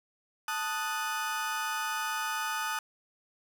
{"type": "chord", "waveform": "35% pulse", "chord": "D# diminished", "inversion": "second", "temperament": "equal", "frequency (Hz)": [880, 1244.5, 1480], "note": ["A5", "D#6", "F#6"], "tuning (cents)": [0, 0, 0], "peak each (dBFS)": [-34, -33, -34], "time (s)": [0.48, 2.79], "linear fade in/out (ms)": 2, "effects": []}